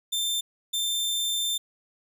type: tone bursts at uneven times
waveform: sawtooth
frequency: 3576 Hz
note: A7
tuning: 27 cents sharp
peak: -22 dBFS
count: 2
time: 0.12-0.41 / 0.73-1.58 s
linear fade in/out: 10 ms
effects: none